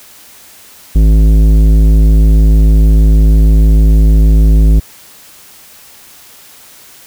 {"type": "tone with tanh clipping", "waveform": "sine", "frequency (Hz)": 53.2, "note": "G#1", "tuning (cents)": 42, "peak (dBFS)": -5, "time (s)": [0.95, 4.8], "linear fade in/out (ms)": 10, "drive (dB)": 13, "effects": ["white hiss -38 dBFS RMS until 7.06 s"]}